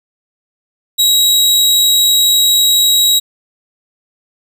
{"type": "tone", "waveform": "sawtooth", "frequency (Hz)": 3838, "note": "A#7", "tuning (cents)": 50, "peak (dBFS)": -5, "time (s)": [0.98, 3.2], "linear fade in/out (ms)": 20, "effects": []}